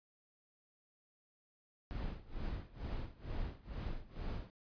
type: noise with tremolo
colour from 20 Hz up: brown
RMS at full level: -39 dBFS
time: 1.91-4.5 s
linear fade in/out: 0 ms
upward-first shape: sine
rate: 2.2 Hz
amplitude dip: 90%
effects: resampled to 11025 Hz